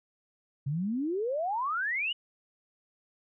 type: exponential sweep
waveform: sine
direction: up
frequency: 132 to 2998 Hz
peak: -28 dBFS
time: 0.66-2.13 s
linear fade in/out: 10 ms
effects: none